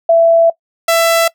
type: tone pair in turn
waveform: sine / sawtooth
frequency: 666 / 666 Hz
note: E5 / E5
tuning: +18 / +18 cents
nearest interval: unison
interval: 0 cents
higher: neither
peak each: -5 dBFS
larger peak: neither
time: 0.09-0.5 / 0.88-1.28 s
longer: first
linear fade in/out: 5 ms
effects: noise-tail reverb RT60 0.1 s tail -20 dB re dry